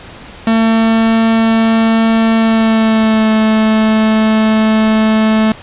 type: tone with pitch glide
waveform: 45% pulse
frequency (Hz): 225.1 to 218.4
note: A3 to A3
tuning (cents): +40 to -13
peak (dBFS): -8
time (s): 0.47-5.52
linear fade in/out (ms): 2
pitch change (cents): -53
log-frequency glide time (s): 2.36-3.3
effects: pink hiss -33 dBFS RMS until 5.62 s + resampled to 8000 Hz